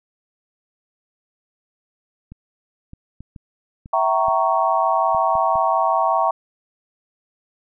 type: clicks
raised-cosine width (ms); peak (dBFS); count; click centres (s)
5; -25; 9; 2.32 / 2.934 / 3.206 / 3.362 / 3.859 / 4.284 / 5.148 / 5.354 / 5.556
type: chord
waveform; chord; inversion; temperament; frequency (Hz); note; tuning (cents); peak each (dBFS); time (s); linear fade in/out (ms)
sine; E diminished seventh; none; equal with one note detuned; 659.3 / 764.8 / 932.3 / 1108.7; E5 / G5 / Bb5 / Db6; 0 / -43 / 0 / 0; -21; 3.93-6.31; 5
effects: none